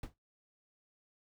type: noise with exponential decay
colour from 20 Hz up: brown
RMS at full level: -36 dBFS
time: 0.03-0.14 s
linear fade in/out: 2 ms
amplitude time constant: 23 ms
effects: noise-tail reverb RT60 0.2 s tail -21 dB re dry